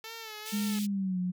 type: tone with vibrato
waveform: 5% pulse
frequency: 440 Hz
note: A4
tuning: in tune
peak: -29 dBFS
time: 0.04-0.79 s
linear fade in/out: 2 ms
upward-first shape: sine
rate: 2.2 Hz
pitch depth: 66 cents each way
type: high-pass noise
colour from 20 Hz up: pink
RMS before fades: -41 dBFS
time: 0.45-0.87 s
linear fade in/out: 20 ms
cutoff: 2800 Hz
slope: 24 dB/octave
type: tone with pitch glide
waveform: sine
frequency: 206.8 to 181.07 Hz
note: G#3 to F#3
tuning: -7 to -37 cents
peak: -28 dBFS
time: 0.52-1.32 s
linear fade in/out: 20 ms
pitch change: -230 cents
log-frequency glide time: 0.82-1.19 s
effects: none